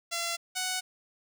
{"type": "tone pair in turn", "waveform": "5% pulse", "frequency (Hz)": [681, 741.4], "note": ["F5", "F#5"], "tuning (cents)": [-44, 3], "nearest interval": "minor second", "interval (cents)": 147, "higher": "second", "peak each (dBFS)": [-19, -18], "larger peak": "second", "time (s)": [[0.11, 0.37], [0.55, 0.81]], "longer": "neither", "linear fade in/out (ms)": 20, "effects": []}